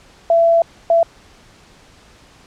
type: tone bursts at uneven times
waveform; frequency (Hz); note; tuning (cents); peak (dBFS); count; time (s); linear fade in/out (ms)
sine; 670; E5; +28; -9; 2; 0.3-0.62 / 0.9-1.03; 2
effects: pink hiss -47 dBFS RMS until 2.46 s + low-pass 7000 Hz 12 dB/octave